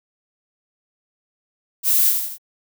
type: noise with echo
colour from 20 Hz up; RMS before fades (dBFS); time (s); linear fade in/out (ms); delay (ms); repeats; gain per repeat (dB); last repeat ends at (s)
violet; -17; 1.83-2.14; 50; 81; 3; -5; 2.383
effects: none